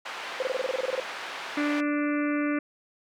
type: band-pass noise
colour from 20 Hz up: pink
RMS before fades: -37 dBFS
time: 0.05-1.81 s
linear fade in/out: 10 ms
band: 830 to 3100 Hz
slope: 12 dB/octave
type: tone bursts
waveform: sine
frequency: 519 Hz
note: C5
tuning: 14 cents flat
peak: -24 dBFS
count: 13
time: 0.4-1 s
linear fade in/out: 2 ms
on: 24 ms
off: 24 ms
type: harmonic tone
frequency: 293.7 Hz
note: D4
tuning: in tune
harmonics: 1 / 2 / 4 / 5 / 6 / 7 / 8 / 9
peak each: -25 / -34 / -37 / -37 / -40 / -39 / -40 / -46 dBFS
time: 1.57-2.59 s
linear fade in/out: 5 ms
effects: none